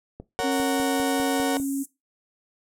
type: click train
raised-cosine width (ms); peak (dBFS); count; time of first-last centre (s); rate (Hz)
2; -24; 8; 0.2-1.6; 5
type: chord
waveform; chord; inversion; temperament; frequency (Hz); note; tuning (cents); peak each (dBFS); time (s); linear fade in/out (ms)
35% pulse; F# major; first; just; 462.5 / 555 / 740; A#4 / C#5 / F#5; -14 / +2 / 0; -26 / -29 / -26; 0.39-1.57; 0
type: tone with pitch glide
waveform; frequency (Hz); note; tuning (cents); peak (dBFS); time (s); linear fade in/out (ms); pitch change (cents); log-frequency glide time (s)
sine; 271.1 to 274.7; C#4 to C#4; -38 to -16; -24; 0.43-1.84; 20; +22; 0.53-1.71
type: high-pass noise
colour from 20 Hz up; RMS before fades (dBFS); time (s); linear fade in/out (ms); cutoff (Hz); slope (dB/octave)
white; -34; 0.51-1.86; 10; 6900; 48
effects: noise-tail reverb RT60 0.2 s tail -17 dB re dry + low-pass 11000 Hz 12 dB/octave